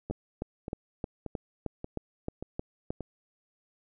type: two click trains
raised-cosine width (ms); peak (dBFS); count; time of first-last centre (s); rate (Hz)
2; -23 / -19; 6 / 10; 0.1-3.007 / 0.11-2.905; 1.72 / 3.22
effects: none